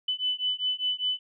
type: beating tone pair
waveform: sine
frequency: 2999 / 3004 Hz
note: F#7 / F#7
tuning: +23 / +26 cents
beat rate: 5 Hz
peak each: -29 dBFS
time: 0.08-1.19 s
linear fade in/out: 5 ms
effects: none